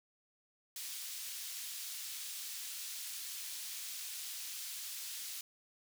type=high-pass noise; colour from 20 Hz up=pink; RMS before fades=-44 dBFS; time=0.76-5.41 s; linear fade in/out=2 ms; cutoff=3800 Hz; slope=12 dB/octave; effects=none